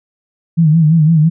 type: tone with vibrato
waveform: sine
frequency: 159 Hz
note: D#3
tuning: 38 cents sharp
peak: -6 dBFS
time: 0.57-1.3 s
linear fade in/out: 20 ms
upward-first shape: sine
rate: 5.9 Hz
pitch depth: 93 cents each way
effects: none